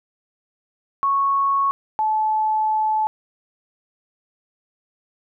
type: tone pair in turn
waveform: sine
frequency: 1105 / 865.8 Hz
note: C#6 / A5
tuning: -6 / -28 cents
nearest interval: major third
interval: 422 cents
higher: first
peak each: -16 / -17 dBFS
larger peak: first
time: 1.03-1.71 / 1.99-3.07 s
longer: second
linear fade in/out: 0 ms
effects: none